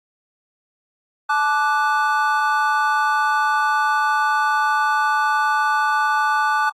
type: chord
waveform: triangle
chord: D major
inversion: second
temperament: equal with one note detuned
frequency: 865.9 / 1174.7 / 1480 Hz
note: A5 / D6 / F#6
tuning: -28 / 0 / 0 cents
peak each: -18 / -19 / -19 dBFS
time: 1.29-6.7 s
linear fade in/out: 10 ms
effects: AAC 48 kbps